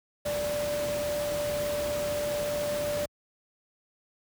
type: tone in noise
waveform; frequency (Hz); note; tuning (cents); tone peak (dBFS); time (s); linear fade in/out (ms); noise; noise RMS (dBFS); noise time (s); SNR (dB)
sine; 587.3; D5; 0; -28; 0.25-3.06; 10; pink; -36; 0.25-3.06; +5
effects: high-pass 60 Hz 12 dB/octave